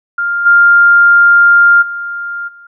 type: tone with level steps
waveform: sine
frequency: 1400 Hz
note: F6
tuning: 4 cents sharp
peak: -12 / -3 / -18 / -34 dBFS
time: 0.18-2.67 s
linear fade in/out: 5 ms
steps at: 0.45 / 1.81 / 2.47 s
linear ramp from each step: 20 ms
effects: none